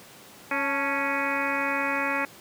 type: harmonic tone with a mistuned harmonic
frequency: 277.2 Hz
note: C#4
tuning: in tune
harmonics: 1 / 2 / 3 / 4 / 5 / 6 / 7 / 8 / 9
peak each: -33 / -33 / -33 / -33 / -33 / -33 / -33 / -33 / -33 dBFS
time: 0.51-2.25 s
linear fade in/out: 2 ms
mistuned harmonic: 3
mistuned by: +81 cents
effects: pink hiss -48 dBFS RMS until 2.4 s + high-pass 150 Hz 12 dB/octave